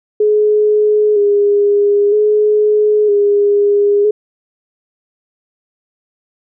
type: tone with vibrato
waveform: sine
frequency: 415.3 Hz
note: G#4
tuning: in tune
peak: -8 dBFS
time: 0.2-4.11 s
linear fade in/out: 5 ms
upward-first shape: square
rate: 0.52 Hz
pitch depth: 30 cents each way
effects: none